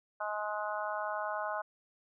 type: harmonic tone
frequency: 210.3 Hz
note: G#3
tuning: 22 cents sharp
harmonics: 3 / 4 / 5 / 6 / 7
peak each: -38 / -39 / -40 / -41 / -41 dBFS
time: 0.2-1.62 s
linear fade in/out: 10 ms
effects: none